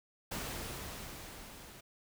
pink noise with level ramp, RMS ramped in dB -39 to -53 dBFS, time 0.31-1.81 s, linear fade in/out 10 ms, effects none

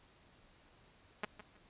5% pulse tone with echo, 209.8 Hz, G#3, 18 cents sharp, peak -24 dBFS, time 1.23-1.25 s, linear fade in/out 5 ms, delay 160 ms, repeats 2, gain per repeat -13 dB, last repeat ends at 1.57 s, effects pink hiss -65 dBFS RMS until 1.69 s + resampled to 8000 Hz

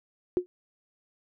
sine tone with exponential decay, 360 Hz, F#4, 47 cents flat, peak -17 dBFS, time 0.37-0.46 s, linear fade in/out 0 ms, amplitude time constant 19 ms, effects none

